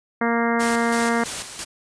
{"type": "harmonic tone", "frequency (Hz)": 233.1, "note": "A#3", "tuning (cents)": 0, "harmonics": [1, 2, 3, 4, 5, 6, 7, 8, 9], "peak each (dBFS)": [-22, -25, -27, -28, -29, -30, -30, -31, -32], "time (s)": [0.21, 1.24], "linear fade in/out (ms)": 5}
{"type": "noise with tremolo", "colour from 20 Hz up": "white", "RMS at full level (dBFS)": -28, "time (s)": [0.59, 1.65], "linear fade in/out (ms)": 20, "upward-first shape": "square", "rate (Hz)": 3, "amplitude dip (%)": 55}
{"effects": ["resampled to 22050 Hz"]}